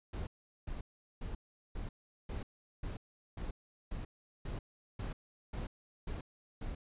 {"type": "noise bursts", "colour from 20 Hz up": "brown", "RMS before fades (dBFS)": -40, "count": 13, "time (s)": [0.13, 6.75], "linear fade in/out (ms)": 5, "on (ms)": 140, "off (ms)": 400, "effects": ["resampled to 8000 Hz"]}